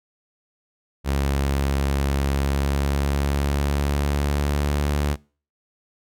sawtooth tone with pitch glide, 69.3 to 72.66 Hz, C#2 to D2, 0 to -18 cents, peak -16 dBFS, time 1.04-5.17 s, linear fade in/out 50 ms, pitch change +82 cents, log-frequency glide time 2.3-4.85 s, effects noise-tail reverb RT60 0.4 s tail -24 dB re dry

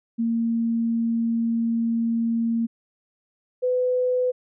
sine tone pair in turn, 230.1 / 502.1 Hz, A#3 / B4, -22 / +29 cents, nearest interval octave + major second, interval 1351 cents, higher second, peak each -20 / -19 dBFS, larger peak second, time 0.18-2.67 / 3.62-4.32 s, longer first, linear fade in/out 20 ms, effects none

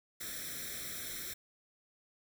white noise with comb filter, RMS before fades -42 dBFS, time 0.2-1.34 s, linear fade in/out 10 ms, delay 0.53 ms, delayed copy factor +0.95, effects none

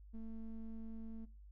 triangle ring-modulated tone, 111.9 Hz, A2, 30 cents sharp, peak -39 dBFS, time 0.13-1.26 s, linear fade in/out 20 ms, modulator 112 Hz, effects noise-tail reverb RT60 0.3 s tail -21 dB re dry + added 50 Hz sine -54 dBFS peak until 1.51 s

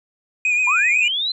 triangle tone with vibrato, 2464 Hz, D#7, 17 cents flat, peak -14 dBFS, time 0.45-1.08 s, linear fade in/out 2 ms, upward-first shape sine, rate 7.9 Hz, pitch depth 44 cents each way
sine linear sweep, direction up, 943 to 4137 Hz, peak -19 dBFS, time 0.67-1.32 s, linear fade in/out 5 ms
effects resampled to 24000 Hz

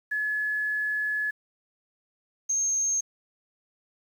sine tone pair in turn, 1706 / 6413 Hz, G#6 / G8, +46 / +39 cents, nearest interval octave + major seventh, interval 2293 cents, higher second, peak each -25 / -23 dBFS, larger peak second, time 0.11-1.31 / 2.49-3.01 s, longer first, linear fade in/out 10 ms, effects 9-bit

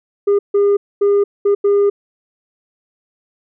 sine tone bursts at uneven times, 404.4 Hz, G#4, 46 cents flat, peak -7 dBFS, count 5, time 0.27-0.39 / 0.54-0.77 / 1.01-1.24 / 1.45-1.55 / 1.64-1.9 s, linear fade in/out 10 ms, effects tanh soft clip ceiling -9 dBFS

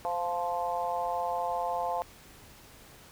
harmonic tone with a mistuned harmonic, 174.61 Hz, F3, in tune, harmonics 3 / 4 / 5 / 6, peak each -36 / -32 / -33 / -38 dBFS, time 0.05-2.02 s, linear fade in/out 0 ms, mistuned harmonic 3, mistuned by -19 cents, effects pink hiss -53 dBFS RMS until 3.11 s

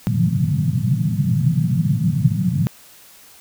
white band-pass noise, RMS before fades -18 dBFS, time 0.07-2.67 s, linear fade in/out 0 ms, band 110 to 180 Hz, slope 48 dB/octave, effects white hiss -46 dBFS RMS until 3.4 s

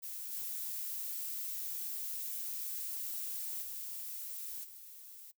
violet noise with level steps, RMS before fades -43 / -40 / -43 / -52 dBFS, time 0.02-5.32 s, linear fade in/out 20 ms, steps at 0.31 / 3.61 / 4.63 s, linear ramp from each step 20 ms, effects noise-tail reverb RT60 0.1 s tail -19 dB re dry

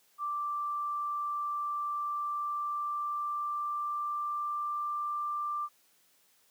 sine tone with pitch glide, 1174.7 to 1182.9 Hz, D6 to D6, 0 to +12 cents, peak -31 dBFS, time 0.18-5.69 s, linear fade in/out 50 ms, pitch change +12 cents, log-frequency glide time 1.87-4.95 s, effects white hiss -67 dBFS RMS until 6.5 s + high-pass 150 Hz 12 dB/octave

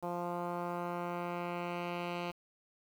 10% pulse tone with low-pass filter sweep, 174.61 Hz, F3, in tune, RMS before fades -38 dBFS, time 0.02-2.32 s, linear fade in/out 20 ms, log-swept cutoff 920 to 3200 Hz, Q 1.5, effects 9-bit

